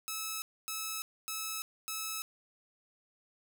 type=tone bursts; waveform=5% pulse; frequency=1298 Hz; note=E6; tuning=27 cents flat; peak=-24 dBFS; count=4; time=0.08-2.22 s; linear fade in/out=0 ms; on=340 ms; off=260 ms; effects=none